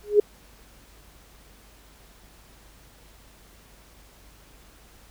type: tone with exponential growth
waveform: sine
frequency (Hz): 415.3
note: G#4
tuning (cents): 0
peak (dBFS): -9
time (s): 0.03-0.2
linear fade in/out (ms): 5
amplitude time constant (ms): 35
effects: added 50 Hz sine -54 dBFS peak until 5.1 s + pink hiss -54 dBFS RMS until 5.1 s